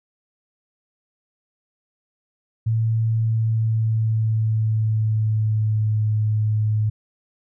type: tone with pitch glide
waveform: sine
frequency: 112.5 to 107.54 Hz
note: A2 to A2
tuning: +39 to -39 cents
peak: -17 dBFS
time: 2.66-6.9 s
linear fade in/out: 10 ms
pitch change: -78 cents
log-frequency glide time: 3.08-6.06 s
effects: none